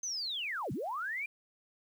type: linear two-way sweep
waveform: sine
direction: down then up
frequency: 6310 to 102 to 2432 Hz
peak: -34 dBFS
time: 0.03-1.26 s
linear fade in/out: 5 ms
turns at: 0.72 s
effects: 10-bit